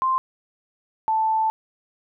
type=tone pair in turn; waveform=sine; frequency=1046.5 / 880.4 Hz; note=C6 / A5; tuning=0 / +1 cents; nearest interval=minor third; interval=299 cents; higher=first; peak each=-18 dBFS; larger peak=neither; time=0.02-0.18 / 1.08-1.5 s; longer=second; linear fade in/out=0 ms; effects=none